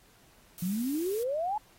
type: noise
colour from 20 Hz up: blue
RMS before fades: -43 dBFS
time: 0.58-1.23 s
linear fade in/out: 0 ms
type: exponential sweep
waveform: sine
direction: up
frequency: 171 to 878 Hz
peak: -28 dBFS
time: 0.62-1.58 s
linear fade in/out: 5 ms
effects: pink hiss -61 dBFS RMS until 1.78 s + AAC 48 kbps